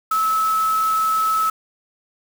sine tone in noise, 1300 Hz, E6, 24 cents flat, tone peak -16 dBFS, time 0.11-1.5 s, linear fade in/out 5 ms, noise white, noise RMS -33 dBFS, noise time 0.11-1.5 s, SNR +14 dB, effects none

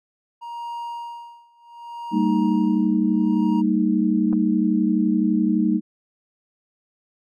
triangle tone with tremolo, 942 Hz, A#5, 18 cents sharp, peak -26 dBFS, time 0.41-3.62 s, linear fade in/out 20 ms, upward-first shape sine, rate 0.67 Hz, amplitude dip 95%
sine chord, Eb major, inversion first, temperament equal with one note detuned, 196 / 227.8 / 311.1 Hz, G3 / Bb3 / Eb4, 0 / -40 / 0 cents, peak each -21 dBFS, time 2.11-5.81 s, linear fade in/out 50 ms
clicks, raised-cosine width 1 ms, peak -23 dBFS, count 2, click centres 4.328 / 4.332 s
effects none

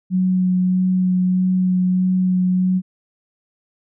sine tone with vibrato, 183.9 Hz, F#3, 10 cents flat, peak -14 dBFS, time 0.1-2.82 s, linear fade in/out 50 ms, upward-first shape sine, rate 1.6 Hz, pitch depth 11 cents each way, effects none

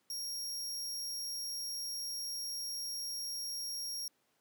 sawtooth tone, 5588 Hz, F8, in tune, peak -35 dBFS, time 0.1-4.08 s, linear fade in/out 2 ms, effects pink hiss -75 dBFS RMS until 4.4 s + high-pass 200 Hz 12 dB/octave

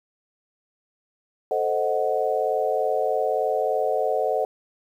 sine chord, A diminished seventh, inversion none, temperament equal, 440 / 523.3 / 622.3 / 740 Hz, A4 / C5 / Eb5 / Gb5, 0 / 0 / 0 / 0 cents, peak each -26 dBFS, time 1.51-4.45 s, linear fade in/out 2 ms, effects 9-bit

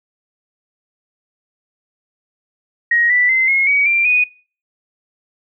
sine tone with pitch steps, 1885 / 1973 / 2065 / 2162 / 2262 / 2368 / 2479 Hz, A#6 / B6 / C7 / C#7 / C#7 / D7 / D#7, +19 / -2 / -23 / -44 / +34 / +14 / -7 cents, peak -11 dBFS, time 2.91-4.24 s, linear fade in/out 5 ms, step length 190 ms, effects noise-tail reverb RT60 0.4 s tail -22 dB re dry

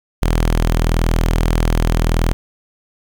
sawtooth tone, 40.82 Hz, E1, 16 cents flat, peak -9 dBFS, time 0.22-2.33 s, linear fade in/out 0 ms, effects 8-bit

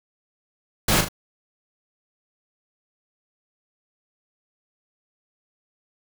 pink noise with echo, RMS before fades -19 dBFS, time 0.88-1.01 s, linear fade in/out 5 ms, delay 38 ms, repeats 2, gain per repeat -7 dB, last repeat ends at 1.086 s, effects none

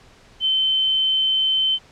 sine tone, 3079 Hz, G7, 32 cents flat, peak -16 dBFS, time 0.4-1.79 s, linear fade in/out 50 ms, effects pink hiss -50 dBFS RMS until 1.91 s + low-pass 6000 Hz 12 dB/octave

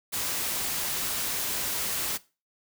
white noise, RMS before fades -30 dBFS, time 0.12-2.18 s, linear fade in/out 20 ms, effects noise-tail reverb RT60 0.3 s tail -19 dB re dry

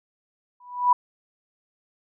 sine tone with exponential growth, 984 Hz, B5, 7 cents flat, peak -11 dBFS, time 0.6-0.93 s, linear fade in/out 5 ms, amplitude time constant 71 ms, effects none

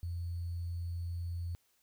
sine tone with sample-and-hold, 86.1 Hz, F2, 24 cents flat, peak -35 dBFS, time 0.03-1.55 s, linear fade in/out 0 ms, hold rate 4410 Hz, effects white hiss -73 dBFS RMS until 1.82 s

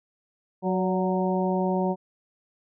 harmonic tone with a mistuned harmonic, 185 Hz, F#3, in tune, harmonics 1 / 2 / 3 / 4 / 5, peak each -25 / -28 / -30 / -31 / -32 dBFS, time 0.62-1.96 s, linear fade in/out 50 ms, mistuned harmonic 3, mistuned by +38 cents, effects none

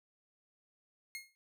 sawtooth tone with exponential decay, 2149 Hz, C7, 46 cents sharp, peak -35 dBFS, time 1.15-1.35 s, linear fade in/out 0 ms, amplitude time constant 42 ms, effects none

